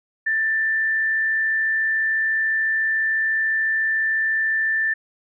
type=tone with frequency modulation; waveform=sine; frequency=1773 Hz; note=A6; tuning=13 cents sharp; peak=-18 dBFS; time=0.26-4.94 s; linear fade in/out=10 ms; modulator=86 Hz; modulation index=0.26; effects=none